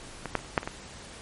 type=clicks; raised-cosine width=0.5 ms; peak=-17 / -9 / -30 / -30 / -6 / -21 / -16 dBFS; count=7; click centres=0.257 / 0.353 / 0.391 / 0.447 / 0.578 / 0.631 / 0.675 s; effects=pink hiss -45 dBFS RMS until 1.21 s + MP3 48 kbps